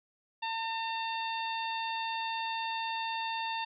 harmonic tone, 904 Hz, A5, 47 cents sharp, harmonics 1 / 2 / 3 / 4 / 5, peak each -34 / -42 / -40 / -42 / -47 dBFS, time 0.42-3.65 s, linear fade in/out 10 ms, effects none

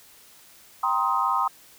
sine chord, C minor seventh, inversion second, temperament just, 784.9 / 941.9 / 1046.5 / 1255.8 Hz, G5 / Bb5 / C6 / Eb6, +2 / +18 / 0 / +16 cents, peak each -29 / -27 / -25 / -25 dBFS, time 0.83-1.48 s, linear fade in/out 5 ms, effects white hiss -52 dBFS RMS until 1.78 s

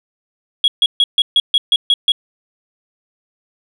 sine tone bursts, 3322 Hz, G#7, in tune, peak -7 dBFS, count 9, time 0.64-2.12 s, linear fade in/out 2 ms, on 40 ms, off 140 ms, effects tanh soft clip ceiling -5 dBFS

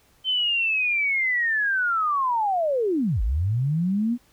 sine linear two-way sweep, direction down then up, 3100 to 46.25 to 247.7 Hz, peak -20 dBFS, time 0.24-4.18 s, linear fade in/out 50 ms, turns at 3.22 s, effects pink hiss -60 dBFS RMS until 4.32 s

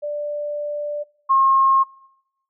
sine tone pair in turn, 589 / 1075.3 Hz, D5 / C6, +5 / +47 cents, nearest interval minor seventh, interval 1042 cents, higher second, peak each -23 / -12 dBFS, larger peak second, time 0.02-1.04 / 1.29-1.84 s, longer first, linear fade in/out 20 ms, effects noise-tail reverb RT60 0.9 s tail -25 dB re dry

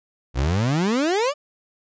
30% pulse exponential sweep, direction up, 58.27 to 610 Hz, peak -16 dBFS, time 0.34-1.34 s, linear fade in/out 50 ms, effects resampled to 16000 Hz

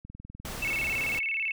click train, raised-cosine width 5 ms, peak -31 dBFS, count 11, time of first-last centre 0.05-0.55 s, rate 20 Hz
pink noise, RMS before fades -38 dBFS, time 0.45-1.19 s, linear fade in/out 2 ms
sine tone with vibrato, 2419 Hz, D#7, 49 cents flat, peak -27 dBFS, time 0.62-1.52 s, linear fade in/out 5 ms, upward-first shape square, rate 18 Hz, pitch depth 160 cents each way
effects none

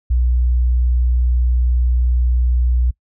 sine tone, 61.2 Hz, B1, 15 cents flat, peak -11 dBFS, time 0.1-2.91 s, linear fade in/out 10 ms, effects noise-tail reverb RT60 0.1 s tail -24 dB re dry + tanh soft clip ceiling -8 dBFS

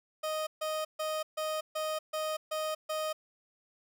30% pulse tone bursts, 622.3 Hz, D#5, in tune, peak -29 dBFS, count 8, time 0.23-3.13 s, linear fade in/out 10 ms, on 240 ms, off 140 ms, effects none

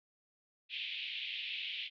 pink band-pass noise, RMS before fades -41 dBFS, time 0.69-1.9 s, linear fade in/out 50 ms, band 2400 to 3600 Hz, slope 48 dB/octave, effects none

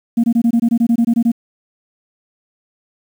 sine tone bursts, 233.1 Hz, A#3, in tune, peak -8 dBFS, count 13, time 0.17-1.318 s, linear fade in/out 10 ms, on 68 ms, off 22 ms, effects tanh soft clip ceiling -7 dBFS + 7-bit

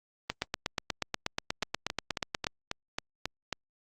two click trains, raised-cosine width 0.2 ms, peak -14 / -12 dBFS, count 8 / 19, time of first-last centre 1.63-3.527 / 0.3-2.469 s, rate 3.69 / 8.3 Hz, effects Opus 32 kbps

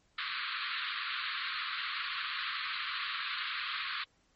pink band-pass noise, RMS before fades -37 dBFS, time 0.18-4.04 s, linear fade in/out 5 ms, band 1100 to 4400 Hz, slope 96 dB/octave, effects pink hiss -71 dBFS RMS until 4.35 s + MP3 32 kbps

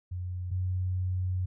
sine tone pair in turn, 90.3 / 91.88 Hz, F#2 / F#2, -42 / -12 cents, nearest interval unison, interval 30 cents, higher second, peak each -32 / -27 dBFS, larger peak second, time 0.11-0.51 / 0.51-1.46 s, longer second, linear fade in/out 10 ms, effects none

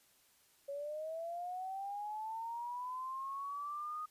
sine linear sweep, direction up, 554.4 to 1244.5 Hz, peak -39 dBFS, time 0.68-4.06 s, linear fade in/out 10 ms, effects white hiss -69 dBFS RMS until 4.1 s + resampled to 32000 Hz

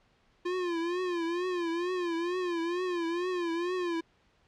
square tone with vibrato, 349.2 Hz, F4, in tune, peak -30 dBFS, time 0.45-4.01 s, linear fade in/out 10 ms, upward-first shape triangle, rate 2.2 Hz, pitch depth 110 cents each way, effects pink hiss -67 dBFS RMS until 4.47 s + low-pass 4000 Hz 12 dB/octave

